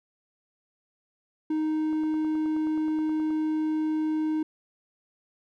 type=tone; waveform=triangle; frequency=311.1 Hz; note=D#4; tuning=in tune; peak=-22 dBFS; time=1.5-4.43 s; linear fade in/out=5 ms
type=click train; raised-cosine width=1 ms; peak=-32 dBFS; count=14; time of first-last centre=1.93-3.306 s; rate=9.45 Hz
effects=none